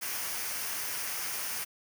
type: noise with comb filter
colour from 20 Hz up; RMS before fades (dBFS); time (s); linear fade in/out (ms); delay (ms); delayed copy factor
white; -35; 0.01-1.65; 20; 0.26; -0.5
effects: none